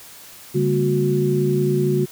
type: tone cluster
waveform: sine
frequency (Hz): 143.7 / 199.4 / 230.2 / 364.9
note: D3 / G3 / A#3 / F#4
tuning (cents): -37 / +30 / -22 / -24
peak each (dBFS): -20 / -25 / -27 / -19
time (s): 0.54-2.06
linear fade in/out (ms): 20
effects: white hiss -42 dBFS RMS until 2.11 s